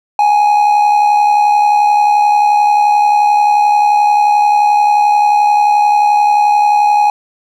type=tone with amplitude modulation; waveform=triangle; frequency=832 Hz; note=G#5; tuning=3 cents sharp; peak=-3 dBFS; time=0.19-7.1 s; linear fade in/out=2 ms; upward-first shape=sine; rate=71.4 Hz; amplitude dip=45%; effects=none